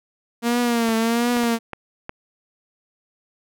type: tone with vibrato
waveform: sawtooth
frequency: 233.1 Hz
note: A#3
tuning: in tune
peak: -14 dBFS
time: 0.42-1.59 s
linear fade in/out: 50 ms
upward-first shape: triangle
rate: 1.4 Hz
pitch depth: 78 cents each way
type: clicks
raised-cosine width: 0.5 ms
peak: -15 dBFS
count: 5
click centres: 0.89 / 1.368 / 1.436 / 1.733 / 2.094 s
effects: none